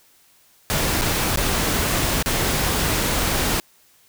pink noise with dropouts, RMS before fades -21 dBFS, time 0.7-3.6 s, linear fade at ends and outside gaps 0 ms, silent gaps 1.013-1.019 / 1.359-1.373 / 2.225-2.26 s, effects white hiss -56 dBFS RMS until 4.08 s

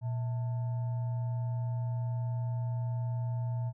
sine tone with frequency modulation, 119.4 Hz, A#2, 42 cents sharp, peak -30 dBFS, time 0.01-3.73 s, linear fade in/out 50 ms, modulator 770 Hz, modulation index 0.22, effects none

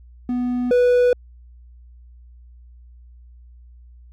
triangle tone pair in turn, 246.9 / 491.8 Hz, B3 / B4, 0 / -7 cents, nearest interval octave, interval 1193 cents, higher second, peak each -17 / -10 dBFS, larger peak second, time 0.29-0.71 / 0.71-1.13 s, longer neither, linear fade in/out 2 ms, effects added 60 Hz sine -42 dBFS peak until 4.12 s + MP3 64 kbps

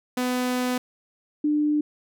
sawtooth / sine tone pair in turn, 250.3 / 298.6 Hz, B3 / D4, +23 / +29 cents, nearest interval minor third, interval 306 cents, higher second, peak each -19 dBFS, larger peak neither, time 0.17-0.78 / 1.44-1.81 s, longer first, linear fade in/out 5 ms, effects none

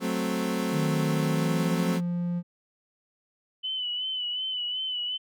30% pulse chord, F# diminished, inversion none, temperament equal, 185 / 220 / 261.6 Hz, F#3 / A3 / C4, 0 / 0 / 0 cents, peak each -28 dBFS, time 0-2.01 s, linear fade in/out 50 ms
triangle tone with pitch glide, 155.56 to 174.61 Hz, D#3 to F3, 0 to 0 cents, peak -24 dBFS, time 0.71-2.43 s, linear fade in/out 50 ms, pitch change +200 cents, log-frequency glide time 1.25-1.86 s
sine tone with vibrato, 3000 Hz, F#7, 23 cents sharp, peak -28 dBFS, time 3.63-5.18 s, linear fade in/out 20 ms, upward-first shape sine, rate 2.7 Hz, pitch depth 45 cents each way
effects none

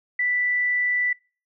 sine tone, 1975.5 Hz, B6, in tune, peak -20 dBFS, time 0.19-1.13 s, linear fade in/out 5 ms, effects noise-tail reverb RT60 0.4 s tail -26 dB re dry

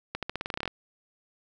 accelerating click train, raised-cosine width 0.3 ms, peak -15 dBFS, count 13, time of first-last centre 0.15-0.677 s, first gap 77 ms, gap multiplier 0.89, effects none

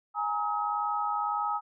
sine chord, Ab suspended second, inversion none, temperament equal with one note detuned, 830.6 / 932.3 / 1274.3 Hz, Ab5 / Bb5 / Eb6, 0 / 0 / +41 cents, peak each -31 / -35 / -30 dBFS, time 0.14-1.61 s, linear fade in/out 50 ms, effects none

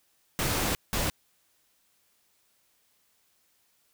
pink noise bursts at uneven times, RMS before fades -28 dBFS, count 2, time 0.39-0.75 / 0.93-1.1 s, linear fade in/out 0 ms, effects white hiss -69 dBFS RMS until 3.93 s

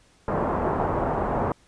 white low-pass noise, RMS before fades -25 dBFS, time 0.28-1.52 s, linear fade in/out 2 ms, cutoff 1000 Hz, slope 24 dB/octave, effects pink hiss -59 dBFS RMS until 1.67 s + resampled to 22050 Hz

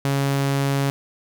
sawtooth tone, 138.59 Hz, C#3, in tune, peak -15 dBFS, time 0.05-0.9 s, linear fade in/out 0 ms, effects none

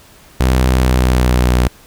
sawtooth tone with pitch glide, 63.7 to 61.42 Hz, C2 to B1, -46 to -9 cents, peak -6 dBFS, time 0.4-1.68 s, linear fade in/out 5 ms, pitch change -63 cents, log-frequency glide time 0.71-1.54 s, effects pink hiss -44 dBFS RMS until 1.86 s

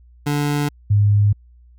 25% pulse / sine tone pair in turn, 145.9 / 102.96 Hz, D3 / G#2, -11 / -15 cents, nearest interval tritone, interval 604 cents, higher first, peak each -14 / -11 dBFS, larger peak second, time 0.26-0.69 / 0.9-1.33 s, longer neither, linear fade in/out 10 ms, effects added 60 Hz sine -45 dBFS peak until 1.78 s

